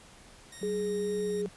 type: tone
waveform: 5% pulse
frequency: 1864.7 Hz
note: A#6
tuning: in tune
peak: -34 dBFS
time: 0.52-1.42 s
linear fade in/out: 5 ms
type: tone with pitch glide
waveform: sine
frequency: 190 to 185.34 Hz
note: F#3 to F#3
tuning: +46 to +3 cents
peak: -36 dBFS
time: 0.61-1.49 s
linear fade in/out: 10 ms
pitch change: -43 cents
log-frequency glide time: 1.12-1.29 s
type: tone with vibrato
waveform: sine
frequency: 415.6 Hz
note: G#4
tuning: 1 cent sharp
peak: -29 dBFS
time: 0.63-1.46 s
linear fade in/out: 0 ms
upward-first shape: triangle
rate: 2.1 Hz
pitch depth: 13 cents each way
effects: pink hiss -54 dBFS RMS until 1.56 s + resampled to 24000 Hz